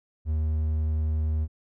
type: tone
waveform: triangle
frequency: 77.7 Hz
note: D#2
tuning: 2 cents flat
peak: -21 dBFS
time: 0.25-1.48 s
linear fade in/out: 50 ms
effects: none